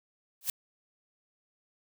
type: noise with exponential growth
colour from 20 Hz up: blue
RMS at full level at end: -25 dBFS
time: 0.41-0.5 s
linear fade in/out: 2 ms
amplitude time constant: 19 ms
effects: none